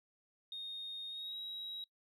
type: tone with pitch glide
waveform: sine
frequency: 3700 to 3842 Hz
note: A#7 to B7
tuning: -14 to -48 cents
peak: -40 dBFS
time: 0.52-1.84 s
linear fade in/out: 2 ms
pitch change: +66 cents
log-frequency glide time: 1.09-1.38 s
effects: noise-tail reverb RT60 0.1 s tail -23 dB re dry + tanh soft clip ceiling -38 dBFS